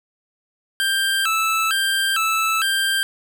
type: tone with vibrato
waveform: 25% pulse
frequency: 1442 Hz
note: F#6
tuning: 45 cents flat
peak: -14 dBFS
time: 0.8-3.03 s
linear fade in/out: 0 ms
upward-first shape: square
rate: 1.1 Hz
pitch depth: 160 cents each way
effects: none